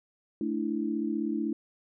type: chord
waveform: sine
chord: A suspended fourth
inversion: none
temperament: equal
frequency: 220 / 293.7 / 329.6 Hz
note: A3 / D4 / E4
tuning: 0 / 0 / 0 cents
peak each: -32 dBFS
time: 0.41-1.53 s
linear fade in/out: 2 ms
effects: none